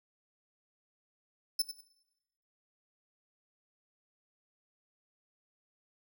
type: tone with echo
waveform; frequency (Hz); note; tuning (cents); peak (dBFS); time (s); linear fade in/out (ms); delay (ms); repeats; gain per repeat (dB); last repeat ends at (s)
sawtooth; 5274; E8; 0; -24; 1.59-1.62; 5; 95; 2; -11; 1.81
effects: noise-tail reverb RT60 0.9 s tail -18 dB re dry